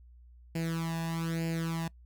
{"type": "tone with flanger", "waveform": "sawtooth", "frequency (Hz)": 164.81, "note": "E3", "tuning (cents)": 0, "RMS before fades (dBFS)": -33, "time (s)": [0.55, 1.88], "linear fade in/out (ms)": 5, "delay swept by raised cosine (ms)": [0.41, 1.15], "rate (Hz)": 1.1, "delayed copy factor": 0.8, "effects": ["noise-tail reverb RT60 0.1 s tail -23 dB re dry", "added 60 Hz sine -52 dBFS peak until 2.05 s"]}